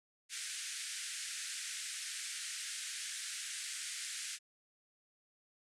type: band-pass noise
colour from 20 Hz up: white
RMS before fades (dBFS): -43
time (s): 0.29-4.39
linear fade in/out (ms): 50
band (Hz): 1500 to 9700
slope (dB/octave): 48
effects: none

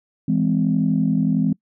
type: chord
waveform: sine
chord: E augmented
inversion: none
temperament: just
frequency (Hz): 164.81 / 206 / 257.5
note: E3 / G#3 / B#3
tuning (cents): 0 / -14 / -28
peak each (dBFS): -20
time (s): 0.28-1.53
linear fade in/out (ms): 5
effects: noise-tail reverb RT60 0.1 s tail -24 dB re dry + tanh soft clip ceiling -7 dBFS

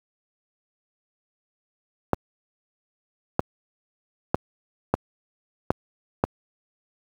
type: clicks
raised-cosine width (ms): 1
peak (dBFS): -4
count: 6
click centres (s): 2.133 / 3.394 / 4.345 / 4.94 / 5.705 / 6.239
effects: high-pass 60 Hz 12 dB/octave + 7-bit

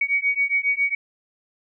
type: beating tone pair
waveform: sine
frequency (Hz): 2245 / 2252.3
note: C#7 / C#7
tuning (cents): +21 / +27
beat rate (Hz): 7.3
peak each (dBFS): -22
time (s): 0.01-0.95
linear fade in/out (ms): 5
effects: none

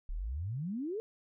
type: exponential sweep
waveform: sine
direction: up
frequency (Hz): 33.32 to 463.3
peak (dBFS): -34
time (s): 0.09-1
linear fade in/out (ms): 0
effects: none

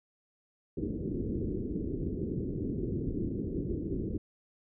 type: low-pass noise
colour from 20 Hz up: white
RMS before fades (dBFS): -34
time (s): 0.77-4.18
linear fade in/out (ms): 5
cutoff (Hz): 400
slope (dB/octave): 48
effects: none

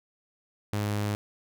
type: tone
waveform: sawtooth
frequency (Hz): 103.83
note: G#2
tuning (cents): 0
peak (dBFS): -23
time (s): 0.73-1.15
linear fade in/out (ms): 0
effects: none

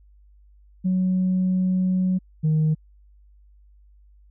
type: tone pair in turn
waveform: sine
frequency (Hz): 185 / 155.57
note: F#3 / D#3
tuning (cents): 0 / 0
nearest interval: minor third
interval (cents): 300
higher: first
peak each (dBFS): -17 / -15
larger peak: second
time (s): 0.84-2.19 / 2.43-2.75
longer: first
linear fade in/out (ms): 20
effects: tanh soft clip ceiling -15 dBFS + added 50 Hz sine -50 dBFS peak until 4.3 s

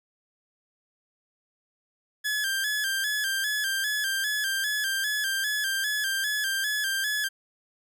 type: tone with vibrato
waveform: sawtooth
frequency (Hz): 1642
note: G#6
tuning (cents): -20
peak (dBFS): -22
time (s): 2.24-7.29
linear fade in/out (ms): 20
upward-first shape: square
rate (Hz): 2.5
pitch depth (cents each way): 65
effects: none

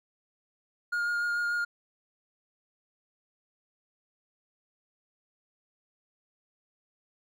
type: tone with vibrato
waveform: triangle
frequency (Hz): 1421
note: F6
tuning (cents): +30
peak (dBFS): -25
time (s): 0.92-1.65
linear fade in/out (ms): 10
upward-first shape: triangle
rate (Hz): 6.8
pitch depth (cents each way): 15
effects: none

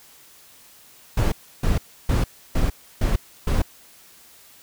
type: noise bursts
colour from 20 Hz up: brown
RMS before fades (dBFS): -19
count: 6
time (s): 1.17-3.62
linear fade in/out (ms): 5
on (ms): 150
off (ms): 310
effects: white hiss -50 dBFS RMS until 4.62 s

